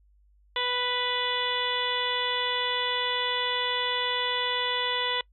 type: harmonic tone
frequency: 493.9 Hz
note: B4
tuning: in tune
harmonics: 1 / 2 / 3 / 4 / 5 / 6 / 7 / 8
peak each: -34 / -32 / -38 / -33 / -40 / -33 / -30 / -43 dBFS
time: 0.56-5.21 s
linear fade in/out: 2 ms
effects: noise-tail reverb RT60 0.1 s tail -24 dB re dry + added 50 Hz sine -58 dBFS peak until 5.32 s